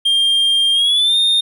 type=tone with pitch glide; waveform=triangle; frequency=3200 to 3655 Hz; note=G7 to A#7; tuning=+35 to -35 cents; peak=-10 dBFS; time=0.05-1.41 s; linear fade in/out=10 ms; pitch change=+230 cents; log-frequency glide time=0.73-1.17 s; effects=none